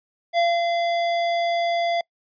square tone with ADSR envelope, 685 Hz, F5, 34 cents flat, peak -17 dBFS, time 0.33-2.01 s, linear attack 49 ms, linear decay 230 ms, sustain -4 dB, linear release 3 ms, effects noise-tail reverb RT60 0.1 s tail -26 dB re dry + resampled to 11025 Hz

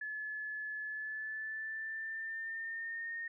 sine tone with pitch glide, 1718 to 1841.3 Hz, A6 to A#6, -42 to -22 cents, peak -38 dBFS, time 0.01-3.28 s, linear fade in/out 5 ms, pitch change +120 cents, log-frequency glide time 0.85-3.14 s, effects none

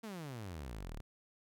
sawtooth exponential sweep, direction down, 233.1 to 32.46 Hz, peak -39 dBFS, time 0.03-1.01 s, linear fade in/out 10 ms, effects none

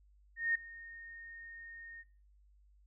sine tone with ADSR envelope, 1844 Hz, A#6, 19 cents flat, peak -27 dBFS, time 0.36-2.04 s, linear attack 190 ms, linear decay 7 ms, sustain -20 dB, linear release 37 ms, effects noise-tail reverb RT60 0.5 s tail -25 dB re dry + added 50 Hz sine -62 dBFS peak until 2.86 s

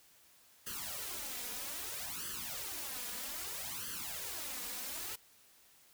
white noise with flanger, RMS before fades -42 dBFS, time 0.66-5.16 s, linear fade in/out 10 ms, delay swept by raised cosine 0.64 to 4.14 ms, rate 0.62 Hz, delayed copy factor +0.95, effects white hiss -64 dBFS RMS until 5.93 s

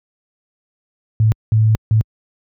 sine tone bursts at uneven times, 109.6 Hz, A2, 6 cents flat, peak -9 dBFS, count 3, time 1.2-1.32 / 1.52-1.75 / 1.91-2.01 s, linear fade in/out 0 ms, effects high-pass 60 Hz 12 dB/octave

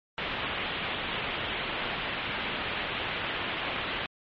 white low-pass noise, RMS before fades -33 dBFS, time 0.18-4.06 s, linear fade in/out 0 ms, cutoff 3400 Hz, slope 48 dB/octave, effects MP3 32 kbps

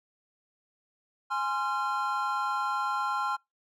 triangle chord, F minor, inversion first, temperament equal with one note detuned, 830.6 / 1046.5 / 1374.5 Hz, Ab5 / C6 / F6, 0 / 0 / -28 cents, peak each -31 / -30 / -29 dBFS, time 1.3-3.37 s, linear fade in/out 20 ms, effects noise-tail reverb RT60 0.2 s tail -26 dB re dry

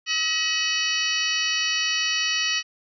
harmonic tone with a mistuned harmonic, 639 Hz, D#5, 46 cents sharp, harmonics 2 / 3 / 4 / 5 / 6 / 7 / 8 / 9, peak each -37 / -29 / -28 / -26 / -36 / -29 / -35 / -31 dBFS, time 0.06-2.63 s, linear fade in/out 50 ms, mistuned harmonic 5, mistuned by -120 cents, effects none

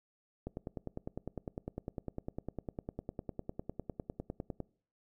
click train, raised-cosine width 2 ms, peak -25 dBFS, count 42, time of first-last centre 0.47-4.603 s, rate 9.92 Hz, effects noise-tail reverb RT60 0.5 s tail -23 dB re dry

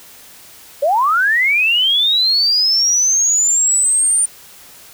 sine linear sweep, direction up, 532 to 9120 Hz, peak -11 dBFS, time 0.82-4.26 s, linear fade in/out 10 ms, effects white hiss -41 dBFS RMS until 4.93 s

